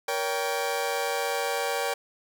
sawtooth chord, G diminished, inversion first, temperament just, 470.4 / 564.5 / 784 Hz, Bb4 / Db5 / G5, +16 / +31 / 0 cents, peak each -27 dBFS, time 0.08-1.94 s, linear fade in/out 5 ms, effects none

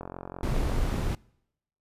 click train, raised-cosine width 1 ms, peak -23 dBFS, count 45, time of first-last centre 0.01-0.986 s, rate 45.1 Hz
brown noise, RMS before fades -27 dBFS, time 0.43-1.15 s, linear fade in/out 2 ms
effects noise-tail reverb RT60 0.8 s tail -25 dB re dry + resampled to 32000 Hz

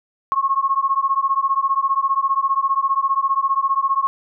sine beating tone pair, 1081 / 1096 Hz, C#6 / C#6, -44 / -20 cents, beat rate 15 Hz, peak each -19 / -19 dBFS, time 0.32-4.07 s, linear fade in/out 0 ms, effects none

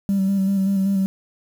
sine tone with vibrato, 194.6 Hz, G3, 12 cents flat, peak -15 dBFS, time 0.09-1.06 s, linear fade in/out 0 ms, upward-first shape square, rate 5.2 Hz, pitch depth 25 cents each way, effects tanh soft clip ceiling -13 dBFS + 7-bit

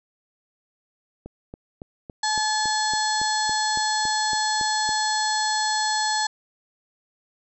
click train, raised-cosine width 2 ms, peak -23 dBFS, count 14, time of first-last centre 1.26-4.891 s, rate 3.58 Hz
harmonic tone, 860 Hz, A5, 40 cents flat, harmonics 1 / 2 / 4 / 5 / 6 / 7 / 8 / 9, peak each -24 / -28 / -35 / -28 / -36 / -35 / -39 / -31 dBFS, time 2.23-6.27 s, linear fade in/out 5 ms
effects none

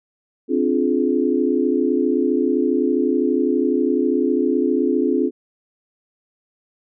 sine chord, D half-diminished seventh, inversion third, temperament equal with one note detuned, 261.6 / 293.7 / 349.2 / 424.3 Hz, C4 / D4 / F4 / Ab4, 0 / 0 / 0 / +37 cents, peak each -20 / -22 / -21 / -22 dBFS, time 0.48-5.31 s, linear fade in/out 50 ms, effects none

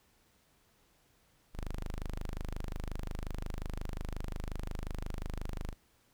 sawtooth tone, 25.61 Hz, G#0, 23 cents flat, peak -32 dBFS, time 1.53-5.75 s, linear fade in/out 50 ms, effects pink hiss -69 dBFS RMS until 6.13 s

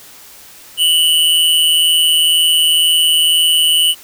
square tone with amplitude modulation, 2960 Hz, F#7, in tune, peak -7 dBFS, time 0.77-3.95 s, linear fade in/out 50 ms, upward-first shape sine, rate 162 Hz, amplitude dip 65%, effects white hiss -39 dBFS RMS until 4.03 s

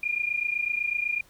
sine tone pair together, 2403 / 2431 Hz, D7 / D#7, +39 / -41 cents, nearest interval unison, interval 20 cents, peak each -28 dBFS, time 0.03-1.21 s, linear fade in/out 5 ms, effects pink hiss -58 dBFS RMS until 1.29 s

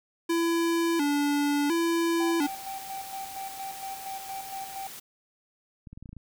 square tone with vibrato, 311.1 Hz, D#4, in tune, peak -24 dBFS, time 0.29-2.47 s, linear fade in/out 10 ms, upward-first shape square, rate 0.71 Hz, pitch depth 130 cents each way
triangle tone with tremolo, 777 Hz, G5, 16 cents flat, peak -32 dBFS, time 2.2-4.87 s, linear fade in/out 2 ms, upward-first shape square, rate 4.3 Hz, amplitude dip 55%
white noise, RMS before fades -43 dBFS, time 2.41-5 s, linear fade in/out 10 ms
clicks, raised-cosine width 5 ms, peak -31 dBFS, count 8, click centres 5.872 / 5.93 / 5.975 / 6.026 / 6.058 / 6.092 / 6.13 / 6.167 s
effects none

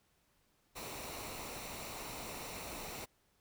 pink noise with comb filter, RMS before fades -45 dBFS, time 0.75-3.06 s, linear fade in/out 20 ms, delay 0.61 ms, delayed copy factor -0.5, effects pink hiss -74 dBFS RMS until 3.4 s

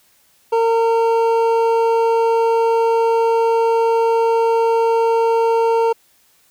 triangle tone pair together, 457.4 / 914.8 Hz, A#4 / A#5, -33 / -33 cents, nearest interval octave, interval 1200 cents, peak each -12 / -16 dBFS, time 0.52-5.93 s, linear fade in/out 10 ms, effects white hiss -56 dBFS RMS until 6.5 s

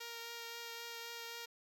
5% pulse tone with vibrato, 466.2 Hz, A#4, in tune, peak -33 dBFS, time 0-1.46 s, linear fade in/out 10 ms, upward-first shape triangle, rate 3.8 Hz, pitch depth 13 cents each way, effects none

